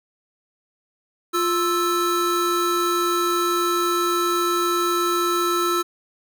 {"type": "tone pair together", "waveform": "square", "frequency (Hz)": [350.2, 1318], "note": ["F4", "E6"], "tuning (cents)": [5, -1], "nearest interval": "octave + major seventh", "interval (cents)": 2294, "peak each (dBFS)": [-23, -22], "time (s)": [1.33, 5.83], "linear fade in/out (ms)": 20, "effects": []}